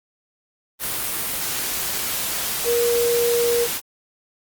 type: tone in noise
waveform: sine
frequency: 474.3 Hz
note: A#4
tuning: 30 cents sharp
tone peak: -17 dBFS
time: 2.64-3.68 s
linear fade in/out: 50 ms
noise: white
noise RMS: -25 dBFS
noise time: 0.79-3.81 s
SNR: +5 dB
effects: Opus 32 kbps